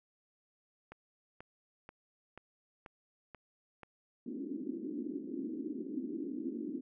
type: click train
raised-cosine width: 0.5 ms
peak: -33 dBFS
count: 7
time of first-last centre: 0.92-3.833 s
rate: 2.06 Hz
type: band-pass noise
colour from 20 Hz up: pink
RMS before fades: -40 dBFS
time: 4.26-6.81 s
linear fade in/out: 5 ms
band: 240 to 340 Hz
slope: 48 dB/octave
effects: none